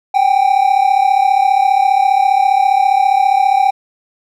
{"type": "tone pair together", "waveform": "triangle", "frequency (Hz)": [765.1, 800], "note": ["G5", "G5"], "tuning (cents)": [-42, 35], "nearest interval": "minor second", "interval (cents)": 77, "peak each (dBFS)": -10, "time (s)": [0.14, 3.71], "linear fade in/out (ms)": 10, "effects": []}